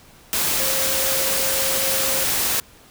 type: tone in noise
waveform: sine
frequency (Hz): 534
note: C5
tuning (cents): +35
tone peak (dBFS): -28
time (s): 0.6-2.24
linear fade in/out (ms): 0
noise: white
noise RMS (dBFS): -21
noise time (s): 0.33-2.6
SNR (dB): -10
effects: pink hiss -49 dBFS RMS until 2.9 s